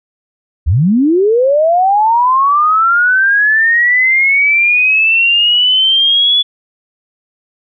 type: linear sweep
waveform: sine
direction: up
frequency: 62.4 to 3437 Hz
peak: -7 dBFS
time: 0.66-6.43 s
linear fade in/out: 20 ms
effects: none